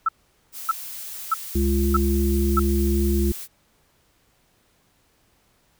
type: tone bursts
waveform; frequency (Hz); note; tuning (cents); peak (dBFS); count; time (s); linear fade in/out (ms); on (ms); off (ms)
sine; 1318.5; E6; 0; -16; 5; 0.06-2.595; 5; 27; 600
type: noise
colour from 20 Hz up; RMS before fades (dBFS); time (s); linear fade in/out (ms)
blue; -35; 0.52-3.48; 50
type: harmonic tone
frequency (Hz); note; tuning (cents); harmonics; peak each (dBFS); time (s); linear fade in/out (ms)
69.3; C#2; 0; 1 / 3 / 5; -20 / -24 / -24; 1.55-3.32; 5
effects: pink hiss -63 dBFS RMS until 5.79 s